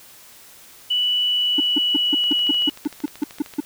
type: tone with pitch glide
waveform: sine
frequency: 2960 to 2929 Hz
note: F#7 to F#7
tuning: 0 to -18 cents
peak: -17 dBFS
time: 0.9-2.7 s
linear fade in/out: 10 ms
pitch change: -18 cents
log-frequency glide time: 1.25-2.38 s
type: tone bursts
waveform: triangle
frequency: 293.9 Hz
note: D4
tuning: 1 cent sharp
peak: -15 dBFS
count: 12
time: 1.58-3.604 s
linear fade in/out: 5 ms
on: 22 ms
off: 160 ms
type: click train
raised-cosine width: 0.2 ms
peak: -21 dBFS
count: 18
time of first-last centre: 2.24-3.538 s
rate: 13.1 Hz
effects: white hiss -46 dBFS RMS until 3.65 s